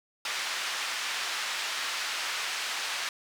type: band-pass noise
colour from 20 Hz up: pink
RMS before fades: -33 dBFS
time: 0.25-3.09 s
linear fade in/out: 2 ms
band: 1400 to 5600 Hz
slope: 12 dB/octave
effects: none